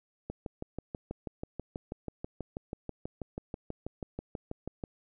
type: click train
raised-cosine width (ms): 2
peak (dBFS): -23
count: 29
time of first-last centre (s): 0.3-4.838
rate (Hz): 6.17
effects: none